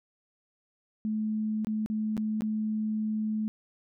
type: tone with dropouts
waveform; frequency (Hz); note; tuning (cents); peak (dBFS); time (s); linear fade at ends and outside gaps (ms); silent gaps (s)
sine; 215.9; A3; -33; -27; 1.05-3.48; 0; 1.647-1.67 / 1.861-1.9 / 2.168-2.177 / 2.408-2.42
effects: none